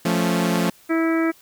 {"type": "chord", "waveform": "sawtooth", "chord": "F augmented", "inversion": "none", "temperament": "equal", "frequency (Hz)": [174.61, 220, 277.2], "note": ["F3", "A3", "C#4"], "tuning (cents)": [0, 0, 0], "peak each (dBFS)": [-17, -19, -22], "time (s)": [0.05, 0.7], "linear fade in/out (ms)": 5}
{"type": "harmonic tone", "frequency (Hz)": 327, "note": "E4", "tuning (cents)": -14, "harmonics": [1, 2, 3, 4, 5, 6, 7], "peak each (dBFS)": [-18, -28, -37, -29, -32, -32, -33], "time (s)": [0.89, 1.32], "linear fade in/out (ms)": 20}
{"effects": ["white hiss -52 dBFS RMS until 1.41 s"]}